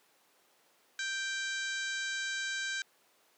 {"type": "harmonic tone", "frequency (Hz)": 784, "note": "G5", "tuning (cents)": 0, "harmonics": [2, 3, 4, 5, 6, 7, 8, 9, 10], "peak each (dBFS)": [-35, -44, -45, -42, -49, -50, -46, -49, -52], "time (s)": [0.99, 2.82], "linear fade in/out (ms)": 2, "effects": ["pink hiss -67 dBFS RMS until 3.37 s", "high-pass 400 Hz 12 dB/octave"]}